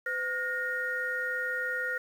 sine tone cluster, 506 / 1432 / 1855 Hz, B4 / F6 / A#6, +42 / +43 / -9 cents, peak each -38 / -32 / -33 dBFS, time 0.06-1.98 s, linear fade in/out 5 ms, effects 9-bit

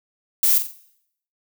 violet noise with echo, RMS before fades -17 dBFS, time 0.43-0.58 s, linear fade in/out 2 ms, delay 44 ms, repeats 3, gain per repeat -8 dB, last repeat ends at 0.712 s, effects noise-tail reverb RT60 0.7 s tail -17 dB re dry

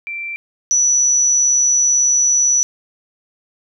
sine tone pair in turn, 2349 / 5919 Hz, D7 / F#8, 0 / 0 cents, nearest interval octave + major third, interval 1600 cents, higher second, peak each -23 / -11 dBFS, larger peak second, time 0.07-0.36 / 0.71-2.63 s, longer second, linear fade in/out 0 ms, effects none

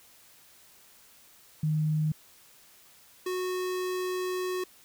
sine / square tone pair in turn, 154.3 / 367 Hz, D#3 / F#4, -14 / -14 cents, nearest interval octave + minor third, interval 1500 cents, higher second, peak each -24 / -30 dBFS, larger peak first, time 1.63-2.12 / 3.26-4.64 s, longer second, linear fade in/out 5 ms, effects white hiss -57 dBFS RMS until 4.84 s

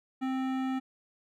sine tone with hard clipping, 262.1 Hz, C4, 3 cents sharp, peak -31 dBFS, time 0.21-0.8 s, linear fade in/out 20 ms, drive 16 dB, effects none

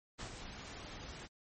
pink noise with ADSR envelope, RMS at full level -43 dBFS, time 0.18-1.28 s, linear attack 28 ms, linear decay 89 ms, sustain -5 dB, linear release 34 ms, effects MP3 32 kbps

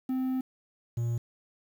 triangle tone pair in turn, 259 / 117.93 Hz, C4 / A#2, -17 / +21 cents, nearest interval octave + major second, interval 1362 cents, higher first, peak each -25 dBFS, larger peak neither, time 0.09-0.41 / 0.97-1.18 s, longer first, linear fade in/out 5 ms, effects 9-bit

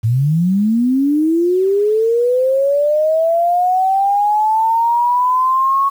sine linear sweep, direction up, 106.1 to 1108.7 Hz, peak -11 dBFS, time 0.03-5.9 s, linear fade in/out 20 ms, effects 7-bit

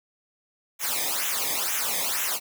white noise with flanger, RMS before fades -27 dBFS, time 0.79-2.4 s, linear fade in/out 50 ms, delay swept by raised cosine 0.21 to 0.72 ms, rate 2.1 Hz, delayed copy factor -0.9, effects none

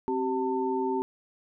sine tone cluster, 263.9 / 384.2 / 895 Hz, C4 / G4 / A5, +15 / -35 / +29 cents, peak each -31 / -28 / -31 dBFS, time 0.08-1.02 s, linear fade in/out 0 ms, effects none

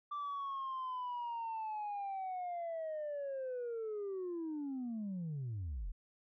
sine linear sweep, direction down, 1176 to 33.98 Hz, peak -36 dBFS, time 0.11-5.92 s, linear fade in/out 10 ms, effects tanh soft clip ceiling -36 dBFS

